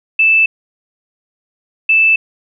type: tone pair in turn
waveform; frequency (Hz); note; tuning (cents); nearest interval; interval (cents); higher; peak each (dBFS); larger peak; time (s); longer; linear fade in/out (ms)
sine; 2637 / 2637; E7 / E7; 0 / 0; unison; 0; neither; -7; neither; 0.19-0.46 / 1.89-2.16; neither; 5
effects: none